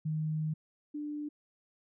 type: tone pair in turn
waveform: sine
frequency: 155.56 / 296.4 Hz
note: D#3 / D4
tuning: 0 / +16 cents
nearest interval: major seventh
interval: 1116 cents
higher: second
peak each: -30 / -35 dBFS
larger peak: first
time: 0.05-0.54 / 0.94-1.29 s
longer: first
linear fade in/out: 10 ms
effects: none